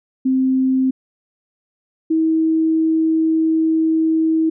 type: tone pair in turn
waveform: sine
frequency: 261.6 / 320.7 Hz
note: C4 / E4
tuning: 0 / -48 cents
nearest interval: major third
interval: 352 cents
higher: second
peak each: -13 dBFS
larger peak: neither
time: 0.25-0.91 / 2.1-4.5 s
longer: second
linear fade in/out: 10 ms
effects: none